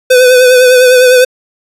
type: tone with vibrato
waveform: square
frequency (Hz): 504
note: B4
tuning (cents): +35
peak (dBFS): -3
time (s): 0.1-1.25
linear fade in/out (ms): 10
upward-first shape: triangle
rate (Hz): 9.9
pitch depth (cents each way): 43
effects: resampled to 32000 Hz